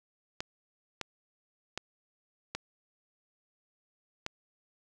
clicks, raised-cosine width 0.2 ms, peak -17 dBFS, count 5, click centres 0.405 / 1.013 / 1.776 / 2.55 / 4.264 s, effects none

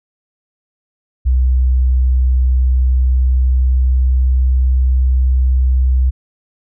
sine tone with pitch glide, 63.5 to 64.02 Hz, B1 to C2, +49 to -37 cents, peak -9 dBFS, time 1.25-6.11 s, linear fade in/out 20 ms, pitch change +14 cents, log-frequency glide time 2.6-4.64 s, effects none

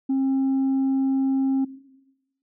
sine tone, 268 Hz, C4, 42 cents sharp, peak -17 dBFS, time 0.09-1.65 s, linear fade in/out 10 ms, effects noise-tail reverb RT60 1.0 s tail -18 dB re dry + tanh soft clip ceiling -18 dBFS

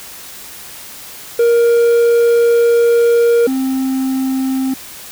triangle tone pair in turn, 469.6 / 263.6 Hz, A#4 / C4, +13 / +13 cents, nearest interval minor seventh, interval 1000 cents, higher first, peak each -6 / -12 dBFS, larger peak first, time 1.39-3.47 / 3.47-4.74 s, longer first, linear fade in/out 5 ms, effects white hiss -33 dBFS RMS until 5.11 s

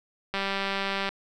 click train, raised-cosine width 0.3 ms, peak -13 dBFS, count 148, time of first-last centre 0.34-1.09 s, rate 196 Hz, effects none

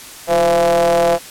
square ring-modulated tone, 82.41 Hz, E2, in tune, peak -9 dBFS, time 0.27-1.19 s, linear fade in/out 50 ms, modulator 597 Hz, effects white hiss -35 dBFS RMS until 1.3 s + low-pass 12000 Hz 12 dB/octave

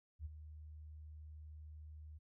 sine tone with ADSR envelope, 76.6 Hz, D#2, 27 cents flat, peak -40 dBFS, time 0.19-2.19 s, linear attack 63 ms, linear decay 23 ms, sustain -10 dB, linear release 20 ms, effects none

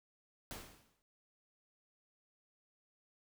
pink noise with exponential decay, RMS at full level -44 dBFS, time 0.51-1.02 s, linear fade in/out 0 ms, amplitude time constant 110 ms, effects none

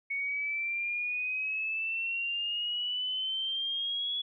sine exponential sweep, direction up, 2217 to 3390 Hz, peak -30 dBFS, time 0.1-4.22 s, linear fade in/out 10 ms, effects none

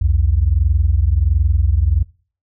sine tone pair together, 63.2 / 84.6 Hz, B1 / E2, +41 / +45 cents, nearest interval perfect fourth, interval 504 cents, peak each -14 dBFS, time 0.01-2.03 s, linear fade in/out 10 ms, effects noise-tail reverb RT60 0.4 s tail -21 dB re dry + tanh soft clip ceiling -4 dBFS

